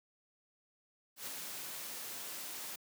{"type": "noise with ADSR envelope", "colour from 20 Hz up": "white", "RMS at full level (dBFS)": -41, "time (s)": [1.16, 2.76], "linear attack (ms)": 110, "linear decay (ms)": 8, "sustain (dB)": -3, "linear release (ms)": 7, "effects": ["high-pass 150 Hz 12 dB/octave"]}